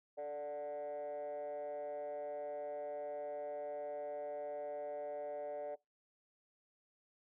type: tone with frequency modulation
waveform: sine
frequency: 587.3 Hz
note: D5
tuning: in tune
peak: -38 dBFS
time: 0.17-5.76 s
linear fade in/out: 20 ms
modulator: 148 Hz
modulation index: 0.85
effects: noise-tail reverb RT60 0.2 s tail -24 dB re dry + tanh soft clip ceiling -38 dBFS